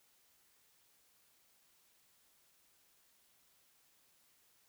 silence, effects white hiss -71 dBFS RMS until 4.68 s

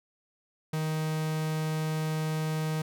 45% pulse tone, 156.6 Hz, D#3, 11 cents sharp, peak -28 dBFS, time 0.73-2.82 s, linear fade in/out 5 ms, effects none

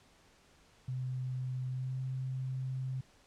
sine tone with pitch glide, 128.1 to 130.49 Hz, C3 to C3, -36 to -4 cents, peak -34 dBFS, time 0.88-3.01 s, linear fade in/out 5 ms, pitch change +32 cents, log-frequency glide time 1.66-2 s, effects pink hiss -64 dBFS RMS until 3.26 s + low-pass 8000 Hz 12 dB/octave

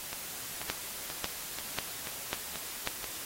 two click trains, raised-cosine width 0.2 ms, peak -19 / -12 dBFS, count 7 / 5, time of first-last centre 0.13-3.043 / 0.7-2.874 s, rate 2.06 / 1.84 Hz, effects white hiss -41 dBFS RMS until 3.25 s + AAC 48 kbps

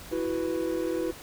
triangle chord, E suspended second, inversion none, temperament equal, 329.6 / 370 / 493.9 Hz, E4 / F#4 / B4, 0 / 0 / 0 cents, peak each -28 / -30 / -30 dBFS, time 0.11-1.12 s, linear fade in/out 20 ms, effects pink hiss -45 dBFS RMS until 1.22 s

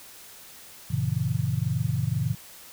sine chord, F# dominant seventh, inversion none, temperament equal with one note detuned, 94.61 / 116.54 / 138.59 / 164.81 Hz, F#2 / A#2 / C#3 / E3, +39 / 0 / 0 / 0 cents, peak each -32 / -27 / -28 / -31 dBFS, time 0.9-2.35 s, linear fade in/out 10 ms, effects white hiss -47 dBFS RMS until 2.72 s

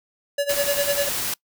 square tone with tremolo, 570 Hz, C#5, 48 cents sharp, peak -19 dBFS, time 0.38-1.09 s, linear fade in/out 5 ms, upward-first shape sine, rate 10 Hz, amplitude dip 85%
white noise, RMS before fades -26 dBFS, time 0.49-1.34 s, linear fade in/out 5 ms
effects noise-tail reverb RT60 0.1 s tail -24 dB re dry

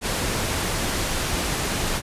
pink low-pass noise, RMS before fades -25 dBFS, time 0.01-2.02 s, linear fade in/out 50 ms, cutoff 12000 Hz, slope 24 dB/octave, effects resampled to 32000 Hz

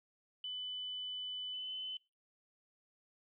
sine tone with pitch glide, 3000 to 3030 Hz, F#7 to F#7, +23 to +40 cents, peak -39 dBFS, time 0.44-1.97 s, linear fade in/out 2 ms, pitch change +17 cents, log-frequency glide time 1.51-1.71 s, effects noise-tail reverb RT60 0.3 s tail -22 dB re dry

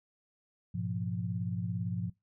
sine chord, F diminished, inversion first, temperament equal with one note detuned, 103.83 / 121.49 / 174.61 Hz, Ab2 / Cb3 / F3, 0 / -28 / 0 cents, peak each -36 / -38 / -35 dBFS, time 0.74-2.1 s, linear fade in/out 10 ms, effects noise-tail reverb RT60 0.2 s tail -22 dB re dry

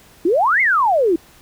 sine exponential two-way sweep, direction up then down, 312.9 to 2216 to 312.9 Hz, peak -12 dBFS, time 0.25-1.16 s, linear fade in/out 5 ms, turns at 0.61 s, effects pink hiss -48 dBFS RMS until 1.41 s

